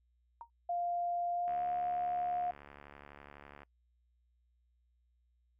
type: tone with exponential decay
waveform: sine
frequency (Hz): 932.3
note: A#5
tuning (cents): 0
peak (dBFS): -40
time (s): 0.41-0.5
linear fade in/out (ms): 1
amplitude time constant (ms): 18
type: tone with pitch glide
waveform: sine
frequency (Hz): 698.5 to 713.6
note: F5 to F5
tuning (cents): 0 to +37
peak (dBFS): -32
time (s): 0.69-2.51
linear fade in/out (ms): 5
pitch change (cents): +37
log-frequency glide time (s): 1.32-1.64
type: click train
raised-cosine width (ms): 0.5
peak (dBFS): -36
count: 156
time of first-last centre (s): 1.48-3.633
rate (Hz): 72
effects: noise-tail reverb RT60 0.1 s tail -26 dB re dry + added 60 Hz sine -70 dBFS peak until 5.59 s